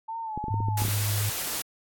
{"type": "tone with vibrato", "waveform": "sine", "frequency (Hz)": 880, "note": "A5", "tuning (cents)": 0, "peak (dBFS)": -31, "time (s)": [0.08, 0.84], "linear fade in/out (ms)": 10, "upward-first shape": "sine", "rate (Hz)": 2.4, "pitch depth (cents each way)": 67}
{"type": "clicks", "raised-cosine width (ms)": 3, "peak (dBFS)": -21, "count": 9, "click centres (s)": [0.376, 0.441, 0.483, 0.542, 0.604, 0.685, 0.82, 0.851, 0.883]}
{"type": "tone", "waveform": "sine", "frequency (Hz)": 103.83, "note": "G#2", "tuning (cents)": 0, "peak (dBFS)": -25, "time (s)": [0.5, 1.3], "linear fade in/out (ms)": 10}
{"type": "noise", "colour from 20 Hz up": "white", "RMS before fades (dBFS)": -31, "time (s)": [0.77, 1.62], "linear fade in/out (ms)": 5}
{"effects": ["AAC 64 kbps"]}